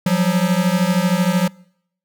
square beating tone pair, 174.9 / 187.9 Hz, F3 / F#3, +3 / +27 cents, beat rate 13 Hz, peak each -18 dBFS, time 0.06-1.48 s, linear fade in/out 5 ms, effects noise-tail reverb RT60 0.7 s tail -25 dB re dry

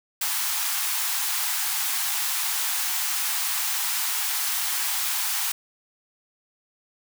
white high-pass noise, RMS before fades -26 dBFS, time 0.21-5.52 s, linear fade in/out 5 ms, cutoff 740 Hz, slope 96 dB/octave, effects none

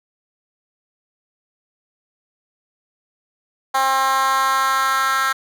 10% pulse tone with high-pass filter sweep, 266.7 Hz, C4, 33 cents sharp, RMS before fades -18 dBFS, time 3.74-5.33 s, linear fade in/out 10 ms, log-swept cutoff 870 to 1400 Hz, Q 2.9, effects none

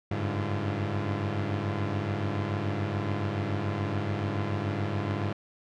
sawtooth tone cluster, 95.3 / 102.3 / 144.2 / 341.5 Hz, G2 / G#2 / D3 / F4, -48 / -26 / -31 / -39 cents, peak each -32 / -26 / -32 / -33 dBFS, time 0.11-5.33 s, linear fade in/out 5 ms, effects low-pass 3000 Hz 12 dB/octave

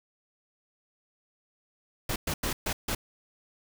pink noise bursts at uneven times, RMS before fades -30 dBFS, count 5, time 2.09-2.16 / 2.27-2.34 / 2.43-2.53 / 2.66-2.73 / 2.88-2.95 s, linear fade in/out 5 ms, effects none

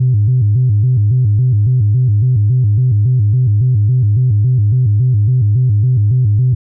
sine tone with vibrato, 114.9 Hz, A#2, 25 cents flat, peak -7 dBFS, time 0-6.55 s, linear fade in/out 10 ms, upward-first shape square, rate 3.6 Hz, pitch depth 180 cents each way, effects tanh soft clip ceiling -4 dBFS

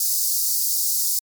white high-pass noise, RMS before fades -21 dBFS, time 0-1.19 s, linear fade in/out 2 ms, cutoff 4600 Hz, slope 48 dB/octave, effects MP3 96 kbps

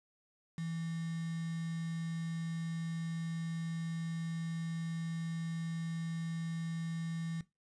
sine tone with quantisation, 164.81 Hz, E3, in tune, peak -36 dBFS, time 0.58-7.41 s, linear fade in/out 2 ms, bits 8, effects noise-tail reverb RT60 0.2 s tail -17 dB re dry + resampled to 22050 Hz

